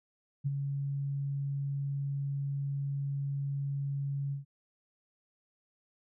sine tone with ADSR envelope, 139.8 Hz, C#3, 15 cents sharp, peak -26 dBFS, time 0.44-4.45 s, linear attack 26 ms, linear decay 27 ms, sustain -5 dB, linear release 130 ms, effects none

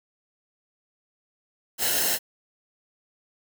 white noise with comb filter, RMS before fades -24 dBFS, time 1.78-2.19 s, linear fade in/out 50 ms, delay 0.85 ms, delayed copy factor -0.65, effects none

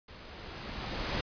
pink noise with level ramp, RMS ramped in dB -50 to -32 dBFS, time 0.08-1.21 s, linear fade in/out 5 ms, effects resampled to 11025 Hz

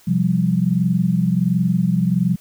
sine chord, C suspended fourth, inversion none, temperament equal with one note detuned, 129.24 / 174.61 / 196 Hz, C3 / F3 / G3, -21 / 0 / 0 cents, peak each -22 / -17 / -20 dBFS, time 0.07-2.36 s, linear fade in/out 10 ms, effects white hiss -51 dBFS RMS until 2.4 s

